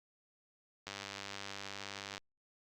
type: click train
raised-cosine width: 0.2 ms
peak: -25 dBFS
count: 131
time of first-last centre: 0.87-2.179 s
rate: 99.3 Hz
effects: Opus 48 kbps